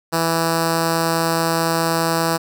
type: tone with notch filter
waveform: 5% pulse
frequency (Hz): 164.81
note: E3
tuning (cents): 0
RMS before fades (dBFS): -19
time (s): 0.12-2.38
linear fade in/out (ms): 20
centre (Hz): 2100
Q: 1.3
effects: none